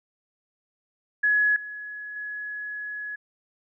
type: tone with level steps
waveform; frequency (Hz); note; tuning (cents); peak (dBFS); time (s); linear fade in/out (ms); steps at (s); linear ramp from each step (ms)
sine; 1688; G#6; +28; -18 / -34 / -31; 1.23-3.16; 10; 1.56 / 2.16; 2
effects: none